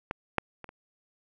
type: clicks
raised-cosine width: 0.5 ms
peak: -16 / -9 / -26 / -30 dBFS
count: 4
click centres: 0.111 / 0.383 / 0.643 / 0.691 s
effects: none